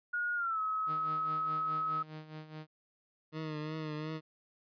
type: tone with pitch glide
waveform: sine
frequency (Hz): 1439 to 1282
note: F#6 to E6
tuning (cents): -49 to -49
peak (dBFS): -31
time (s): 0.13-2.03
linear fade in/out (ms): 10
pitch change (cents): -200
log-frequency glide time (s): 0.35-0.6
type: tone with tremolo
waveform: sawtooth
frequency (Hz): 155.3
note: D#3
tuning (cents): -3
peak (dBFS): -38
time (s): 0.86-2.67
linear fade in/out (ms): 50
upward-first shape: sine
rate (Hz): 4.8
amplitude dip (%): 70
type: tone with vibrato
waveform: 20% pulse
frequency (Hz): 154.8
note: D#3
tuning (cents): -9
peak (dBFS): -32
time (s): 3.32-4.21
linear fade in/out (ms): 50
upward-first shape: triangle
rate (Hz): 2.8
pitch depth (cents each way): 48
effects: resampled to 11025 Hz